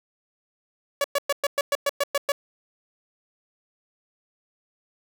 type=tone bursts; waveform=sawtooth; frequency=567 Hz; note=C#5; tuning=39 cents sharp; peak=-16 dBFS; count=10; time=1.01-2.32 s; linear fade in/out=2 ms; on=32 ms; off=110 ms; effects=none